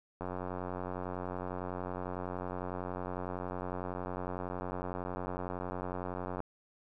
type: click train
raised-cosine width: 1 ms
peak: -24 dBFS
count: 564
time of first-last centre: 0.21-6.404 s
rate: 90.9 Hz
effects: none